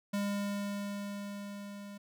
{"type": "tone with level ramp", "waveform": "square", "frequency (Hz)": 202.2, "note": "G#3", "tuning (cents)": -46, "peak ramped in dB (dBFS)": [-31, -45], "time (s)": [0.13, 1.98], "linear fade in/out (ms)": 10, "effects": []}